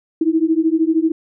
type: beating tone pair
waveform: sine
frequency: 315.9 / 328.9 Hz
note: D#4 / E4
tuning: +26 / -4 cents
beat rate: 13 Hz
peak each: -16 dBFS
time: 0.21-1.12 s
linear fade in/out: 5 ms
effects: none